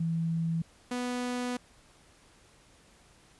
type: tone pair in turn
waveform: sine / sawtooth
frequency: 164.81 / 246.9 Hz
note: E3 / B3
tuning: 0 / 0 cents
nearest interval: perfect fifth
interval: 700 cents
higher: second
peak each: -27 dBFS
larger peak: neither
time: 0-0.62 / 0.91-1.57 s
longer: second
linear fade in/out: 5 ms
effects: pink hiss -60 dBFS RMS until 3.39 s + resampled to 24000 Hz